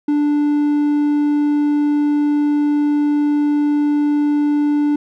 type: tone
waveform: triangle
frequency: 293.7 Hz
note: D4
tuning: in tune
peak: -11 dBFS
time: 0.08-4.96 s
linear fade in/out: 5 ms
effects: none